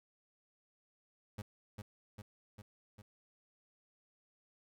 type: tone with echo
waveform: 30% pulse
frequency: 103.83 Hz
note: G#2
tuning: in tune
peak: -38 dBFS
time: 1.38-1.42 s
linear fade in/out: 5 ms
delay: 400 ms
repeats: 4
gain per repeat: -3 dB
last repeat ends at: 3.02 s
effects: none